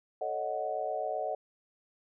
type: chord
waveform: sine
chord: D# half-diminished seventh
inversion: second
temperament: equal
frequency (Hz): 440 / 554.4 / 622.3 / 740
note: A4 / C#5 / D#5 / F#5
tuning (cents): 0 / 0 / 0 / 0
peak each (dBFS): -40 / -38 / -35 / -35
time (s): 0.21-1.35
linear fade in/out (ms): 5
effects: none